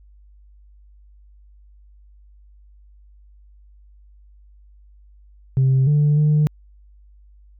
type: tone with pitch steps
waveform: sine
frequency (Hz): 132.4 / 147.9 / 150.8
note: C3 / D3 / D3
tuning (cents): +21 / +13 / +46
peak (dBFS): -11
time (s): 5.57-6.47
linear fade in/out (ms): 0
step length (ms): 300
effects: tanh soft clip ceiling -11 dBFS + added 50 Hz sine -46 dBFS peak until 7.59 s